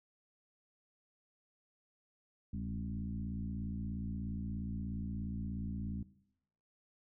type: tone with frequency modulation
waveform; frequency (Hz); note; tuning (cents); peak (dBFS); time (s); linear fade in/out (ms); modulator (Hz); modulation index
sine; 140; C#3; +18; -37; 2.53-6.03; 5; 56.9; 1.8
effects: noise-tail reverb RT60 0.8 s tail -18 dB re dry